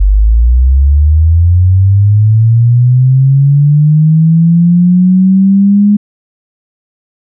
sine linear sweep, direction up, 46.64 to 207.7 Hz, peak -3 dBFS, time 0-5.97 s, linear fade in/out 10 ms, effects none

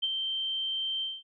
sine tone with ADSR envelope, 3129 Hz, G7, 4 cents flat, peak -24 dBFS, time 0.02-1.23 s, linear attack 18 ms, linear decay 34 ms, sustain -5 dB, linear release 210 ms, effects none

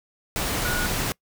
sine tone in noise, 1452 Hz, F#6, 33 cents flat, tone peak -27 dBFS, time 0.65-0.86 s, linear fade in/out 0 ms, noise pink, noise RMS -26 dBFS, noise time 0.36-1.12 s, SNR -4 dB, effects noise-tail reverb RT60 0.1 s tail -24 dB re dry

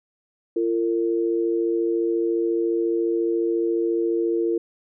sine tone pair together, 341.5 / 455.8 Hz, F4 / A#4, -39 / -39 cents, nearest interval perfect fourth, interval 500 cents, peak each -21 / -24 dBFS, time 0.56-4.58 s, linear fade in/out 5 ms, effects none

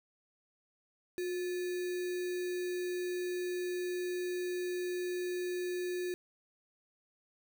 sine tone with sample-and-hold, 359.5 Hz, F#4, 50 cents flat, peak -33 dBFS, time 1.18-6.14 s, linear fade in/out 0 ms, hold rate 2100 Hz, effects none

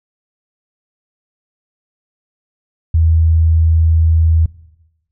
sine tone, 81.1 Hz, E2, 28 cents flat, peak -8 dBFS, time 2.94-4.46 s, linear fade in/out 5 ms, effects noise-tail reverb RT60 1.0 s tail -20 dB re dry

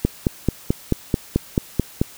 click train, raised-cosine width 3 ms, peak -3 dBFS, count 10, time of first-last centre 0.05-2.015 s, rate 4.58 Hz, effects white hiss -43 dBFS RMS until 2.17 s

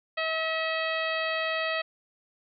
harmonic tone, 643 Hz, E5, 43 cents flat, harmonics 1 / 2 / 3 / 4 / 5 / 6 / 7, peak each -31 / -34 / -32 / -34 / -38 / -41 / -43 dBFS, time 0.17-1.82 s, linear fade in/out 10 ms, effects none

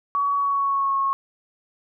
sine tone with pitch glide, 1129 to 1093.1 Hz, C#6 to C#6, +31 to -25 cents, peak -19 dBFS, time 0.15-1.13 s, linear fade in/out 0 ms, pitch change -56 cents, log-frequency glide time 0.36-0.97 s, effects none

